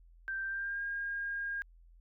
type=tone with pitch glide; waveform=sine; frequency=1568 to 1618.6 Hz; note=G6 to G#6; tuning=0 to -45 cents; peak=-34 dBFS; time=0.28-1.62 s; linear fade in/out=0 ms; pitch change=+55 cents; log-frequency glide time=0.44-0.82 s; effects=added 42 Hz sine -56 dBFS peak until 2 s